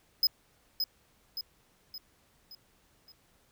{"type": "tone with echo", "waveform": "square", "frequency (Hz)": 5060, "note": "D#8", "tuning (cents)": 28, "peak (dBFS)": -22, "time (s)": [0.23, 0.27], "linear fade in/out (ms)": 2, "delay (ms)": 570, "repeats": 5, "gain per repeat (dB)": -6, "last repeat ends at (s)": 3.12, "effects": ["pink hiss -67 dBFS RMS until 3.51 s"]}